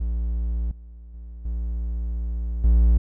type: tone with level steps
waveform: triangle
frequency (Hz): 57.5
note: A#1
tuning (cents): -23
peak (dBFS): -20 / -37 / -33 / -22 / -11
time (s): 0-2.98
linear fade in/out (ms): 10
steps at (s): 0.71 / 1.14 / 1.45 / 2.64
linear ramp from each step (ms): 2
effects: none